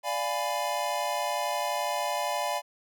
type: chord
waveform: square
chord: D diminished seventh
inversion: none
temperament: equal with one note detuned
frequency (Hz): 587.3 / 698.5 / 830.6 / 996.4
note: D5 / F5 / Ab5 / Cb6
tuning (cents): 0 / 0 / 0 / +15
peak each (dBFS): -34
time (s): 0.03-2.62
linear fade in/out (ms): 50
effects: none